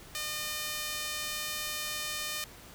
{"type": "tone with high-pass filter", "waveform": "sawtooth", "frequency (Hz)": 607, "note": "D#5", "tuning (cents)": -43, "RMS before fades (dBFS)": -36, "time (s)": [0.15, 2.44], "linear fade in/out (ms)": 0, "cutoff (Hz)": 2300, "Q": 0.6, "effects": ["pink hiss -51 dBFS RMS until 2.74 s"]}